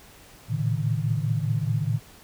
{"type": "tone cluster", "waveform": "sine", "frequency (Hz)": [111.7, 116.5, 141.7, 157.3], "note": ["A2", "A#2", "C#3", "D#3"], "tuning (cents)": [27, -1, 38, 19], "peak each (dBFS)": [-26, -31, -28, -28], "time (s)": [0.48, 2], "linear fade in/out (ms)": 50, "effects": ["pink hiss -50 dBFS RMS until 2.23 s"]}